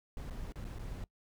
brown noise with dropouts, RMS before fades -42 dBFS, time 0.17-1.04 s, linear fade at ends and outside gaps 1 ms, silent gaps 0.3-0.307 / 0.522-0.557 / 0.643-0.65 / 0.786-0.793 s, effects noise-tail reverb RT60 0.1 s tail -22 dB re dry

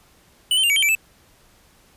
square tone with pitch steps, 2973 / 3092 / 2797 / 2270 / 3143 / 2323 / 2628 Hz, F#7 / G7 / F7 / C#7 / G7 / D7 / E7, +8 / -24 / +2 / +41 / +4 / -20 / -6 cents, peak -16 dBFS, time 0.51-0.951 s, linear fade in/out 2 ms, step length 63 ms, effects pink hiss -55 dBFS RMS until 1.96 s + resampled to 32000 Hz

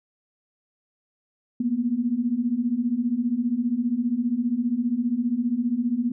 sine beating tone pair, 230 / 245 Hz, A#3 / B3, -23 / -14 cents, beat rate 15 Hz, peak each -26 / -23 dBFS, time 1.6-6.12 s, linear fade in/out 5 ms, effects none

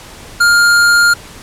square tone, 1408 Hz, F6, 14 cents sharp, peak -7 dBFS, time 0.4-1.14 s, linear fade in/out 10 ms, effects pink hiss -34 dBFS RMS until 1.42 s + low-pass 11000 Hz 12 dB/octave

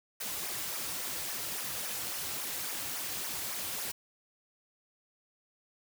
white noise with flanger, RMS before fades -37 dBFS, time 0.2-3.92 s, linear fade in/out 10 ms, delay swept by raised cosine 0.24 to 4.84 ms, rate 3.6 Hz, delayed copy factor -0.7, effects none

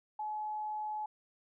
sine tone, 852 Hz, G#5, 44 cents sharp, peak -35 dBFS, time 0.19-1.06 s, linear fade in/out 5 ms, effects none

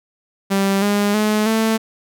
sawtooth tone with pitch steps, 196 / 204.3 / 213 / 222 Hz, G3 / G#3 / G#3 / A3, 0 / -28 / +44 / +16 cents, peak -11 dBFS, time 0.5-1.78 s, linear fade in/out 20 ms, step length 320 ms, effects none

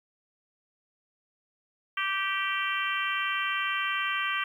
harmonic tone, 389.8 Hz, G4, 10 cents flat, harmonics 3 / 4 / 5 / 6 / 7 / 8, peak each -32 / -33 / -34 / -35 / -35 / -36 dBFS, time 1.97-4.44 s, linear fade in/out 5 ms, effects 10-bit

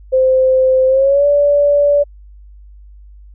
sine tone with pitch glide, 520 to 577 Hz, C5 to D5, -11 to -31 cents, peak -8 dBFS, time 0.12-2.04 s, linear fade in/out 20 ms, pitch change +180 cents, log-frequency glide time 0.87-1.26 s, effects added 50 Hz sine -36 dBFS peak until 3.34 s

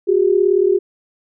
sine tone pair together, 365.3 / 403.2 Hz, F#4 / G4, -22 / +49 cents, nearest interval major second, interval 171 cents, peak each -14 / -14 dBFS, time 0.07-0.79 s, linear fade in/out 20 ms, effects none

